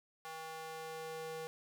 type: tone with high-pass filter sweep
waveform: square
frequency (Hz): 160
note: D#3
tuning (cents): +49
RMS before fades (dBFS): -45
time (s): 0.25-1.47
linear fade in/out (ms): 0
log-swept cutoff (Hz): 800 to 420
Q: 1.7
effects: none